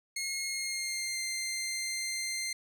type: tone with pitch glide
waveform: 15% pulse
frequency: 2157 to 2091 Hz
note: C#7 to C7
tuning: -48 to -2 cents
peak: -26 dBFS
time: 0.16-2.53 s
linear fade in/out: 5 ms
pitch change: -54 cents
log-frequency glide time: 0.47-1.21 s
effects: none